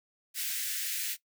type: high-pass noise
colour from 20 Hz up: white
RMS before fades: -34 dBFS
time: 0.34-1.17 s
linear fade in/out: 50 ms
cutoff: 1600 Hz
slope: 48 dB/octave
effects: noise-tail reverb RT60 0.1 s tail -17 dB re dry